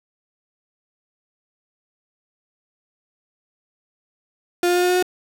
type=tone with pitch steps; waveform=35% pulse; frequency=351.7 / 354.1 / 356.6 / 359.1 / 361.6 / 364.1 Hz; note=F4 / F4 / F4 / F4 / F#4 / F#4; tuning=+12 / +24 / +36 / +48 / -40 / -28 cents; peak=-14 dBFS; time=4.63-5.026 s; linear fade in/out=2 ms; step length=66 ms; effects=none